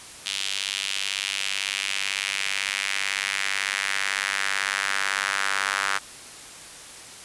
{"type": "tone with high-pass filter sweep", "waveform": "square", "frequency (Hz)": 49, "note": "G1", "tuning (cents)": 0, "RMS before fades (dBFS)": -27, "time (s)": [0.25, 5.99], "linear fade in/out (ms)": 20, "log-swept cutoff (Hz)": [3200, 1400], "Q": 2.1, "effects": ["white hiss -42 dBFS RMS until 7.24 s", "resampled to 24000 Hz"]}